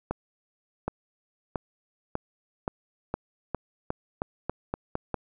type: accelerating click train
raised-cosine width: 1 ms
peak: -14 dBFS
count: 13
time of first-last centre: 0.11-5.143 s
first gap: 770 ms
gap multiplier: 0.88
effects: none